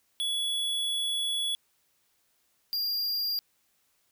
square tone pair in turn, 3388 / 4791 Hz, G#7 / D8, +34 / +34 cents, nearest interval tritone, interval 600 cents, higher second, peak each -28 dBFS, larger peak neither, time 0.2-1.55 / 2.73-3.39 s, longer first, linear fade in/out 0 ms, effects white hiss -71 dBFS RMS until 4.11 s

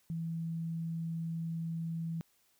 sine tone, 164.81 Hz, E3, in tune, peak -34 dBFS, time 0.1-2.21 s, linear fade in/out 0 ms, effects white hiss -71 dBFS RMS until 2.59 s

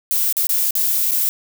violet noise with dropouts, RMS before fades -18 dBFS, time 0.11-1.29 s, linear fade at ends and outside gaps 0 ms, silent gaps 0.326-0.368 / 0.469-0.492 / 0.708-0.753 / 1.11-1.117 s, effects none

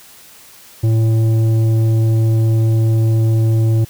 sine tone with tanh clipping, 111.9 Hz, A2, 30 cents sharp, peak -12 dBFS, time 0.83-3.85 s, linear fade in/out 10 ms, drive 9 dB, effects white hiss -42 dBFS RMS until 3.89 s

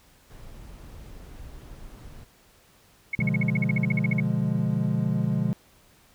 brown noise, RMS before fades -43 dBFS, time 0.29-2.25 s, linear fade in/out 20 ms
sine tone bursts, 2194 Hz, C#7, 18 cents flat, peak -24 dBFS, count 16, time 3.13-4.202 s, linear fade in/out 5 ms, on 22 ms, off 48 ms
triangle chord, B diminished seventh, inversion none, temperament equal, 123.47 / 146.83 / 174.61 / 207.7 Hz, B2 / D3 / F3 / Ab3, 0 / 0 / 0 / 0 cents, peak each -26 dBFS, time 3.19-5.53 s, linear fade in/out 0 ms
effects pink hiss -58 dBFS RMS until 6.14 s

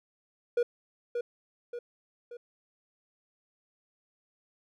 triangle tone with echo, 480 Hz, B4, 49 cents flat, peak -21 dBFS, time 0.57-0.63 s, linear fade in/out 5 ms, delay 580 ms, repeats 3, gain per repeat -6 dB, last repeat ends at 2.37 s, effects none

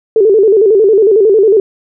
sine tone with vibrato, 415.3 Hz, G#4, in tune, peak -4 dBFS, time 0.16-1.6 s, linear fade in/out 2 ms, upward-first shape square, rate 11 Hz, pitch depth 110 cents each way, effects none

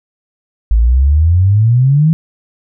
sine exponential sweep, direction up, 52.5 to 164.81 Hz, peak -6 dBFS, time 0.71-2.13 s, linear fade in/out 0 ms, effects none

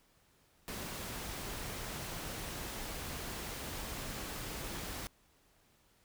pink noise, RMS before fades -42 dBFS, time 0.68-5.07 s, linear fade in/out 0 ms, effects pink hiss -69 dBFS RMS until 6.04 s

